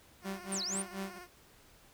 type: tone with vibrato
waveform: 10% pulse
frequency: 356.7 Hz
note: F4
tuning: 37 cents sharp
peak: -39 dBFS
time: 0.21-1.28 s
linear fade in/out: 50 ms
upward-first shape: square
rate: 20 Hz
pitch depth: 32 cents each way
type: tone with tremolo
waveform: sawtooth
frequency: 194.1 Hz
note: G3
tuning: 17 cents flat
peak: -32 dBFS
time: 0.24-1.19 s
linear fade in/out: 20 ms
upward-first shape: sine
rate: 4.2 Hz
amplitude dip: 95%
type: linear two-way sweep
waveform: sine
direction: down then up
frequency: 9430 to 3789 to 9430 Hz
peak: -34 dBFS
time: 0.52-0.82 s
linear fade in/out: 2 ms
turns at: 0.62 s
effects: pink hiss -61 dBFS RMS until 1.93 s